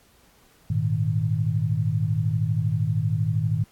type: chord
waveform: sine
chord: Ab suspended second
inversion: none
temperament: equal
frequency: 103.83 / 116.54 / 155.56 Hz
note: Ab2 / Bb2 / Eb3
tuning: 0 / 0 / 0 cents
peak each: -25 dBFS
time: 0.7-3.64 s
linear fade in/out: 5 ms
effects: pink hiss -58 dBFS RMS until 3.71 s + AAC 64 kbps